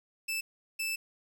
sawtooth tone bursts at uneven times, 2637 Hz, E7, in tune, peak -28 dBFS, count 2, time 0.28-0.41 / 0.79-0.96 s, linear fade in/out 10 ms, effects 10-bit

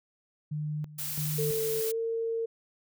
sine tone with tremolo, 151 Hz, D3, 48 cents sharp, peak -30 dBFS, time 0.51-1.81 s, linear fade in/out 10 ms, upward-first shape square, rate 1.5 Hz, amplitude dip 80%
blue noise, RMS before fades -35 dBFS, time 0.98-1.92 s, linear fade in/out 10 ms
sine tone with pitch glide, 444.6 to 455.8 Hz, A4 to A#4, +18 to -39 cents, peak -28 dBFS, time 1.38-2.46 s, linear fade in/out 10 ms, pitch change +43 cents, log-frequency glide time 1.86-1.98 s
effects none

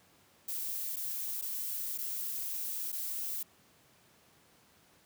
violet noise with dropouts, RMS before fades -37 dBFS, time 0.48-3.43 s, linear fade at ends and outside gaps 5 ms, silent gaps 0.961-0.966 / 1.414-1.421 / 1.978-1.985 / 2.919-2.926 s, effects pink hiss -64 dBFS RMS until 5.05 s + high-pass 100 Hz 12 dB/octave

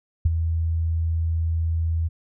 sine tone with ADSR envelope, 82 Hz, E2, 9 cents flat, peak -12 dBFS, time 0.25-2.09 s, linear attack 8 ms, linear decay 25 ms, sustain -8 dB, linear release 23 ms, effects none

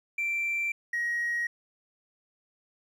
triangle tone pair in turn, 2349 / 1891.4 Hz, D7 / A#6, 0 / +25 cents, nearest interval major third, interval 375 cents, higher first, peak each -24 dBFS, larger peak neither, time 0.18-0.72 / 0.93-1.47 s, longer neither, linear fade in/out 5 ms, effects tanh soft clip ceiling -23 dBFS

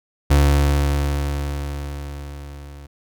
35% pulse tone with level ramp, 71.3 Hz, C#2, 49 cents sharp, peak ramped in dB -9 to -35 dBFS, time 0.3-2.87 s, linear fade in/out 10 ms, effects none

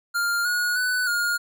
square tone with pitch steps, 1401 / 1450 / 1494 / 1424 Hz, F6 / F#6 / F#6 / F6, +5 / -35 / +16 / +33 cents, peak -22 dBFS, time 0.14-1.38 s, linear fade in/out 20 ms, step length 310 ms, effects none

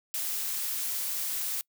blue noise, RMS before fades -32 dBFS, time 0.14-1.61 s, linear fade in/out 0 ms, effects noise-tail reverb RT60 0.1 s tail -26 dB re dry

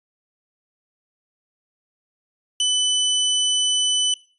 sawtooth tone, 3000 Hz, F#7, 23 cents sharp, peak -14 dBFS, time 2.6-4.14 s, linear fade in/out 2 ms, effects noise-tail reverb RT60 0.4 s tail -21 dB re dry + resampled to 24000 Hz

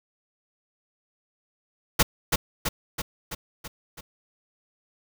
pink noise with echo, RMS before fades -17 dBFS, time 1.99-2.03 s, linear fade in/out 10 ms, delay 330 ms, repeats 6, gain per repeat -4 dB, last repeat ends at 4.01 s, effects none

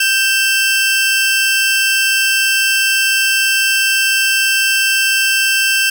sawtooth tone pair together, 1567 / 2674 Hz, G6 / E7, -1 / +24 cents, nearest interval major sixth, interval 925 cents, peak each -11 dBFS, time 0-5.9 s, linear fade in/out 5 ms, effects 7-bit

